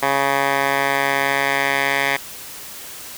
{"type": "tone with band-pass filter sweep", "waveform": "10% pulse", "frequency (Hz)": 138.59, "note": "C#3", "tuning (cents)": 0, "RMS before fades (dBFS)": -19, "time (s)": [0.02, 2.17], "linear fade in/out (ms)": 10, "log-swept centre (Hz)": [1300, 2000], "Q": 1.7, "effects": ["white hiss -35 dBFS RMS until 3.17 s"]}